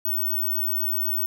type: tone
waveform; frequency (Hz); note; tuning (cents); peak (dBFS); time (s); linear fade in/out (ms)
sine; 15804; B9; 0; -22; 0.05-1.26; 2
effects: none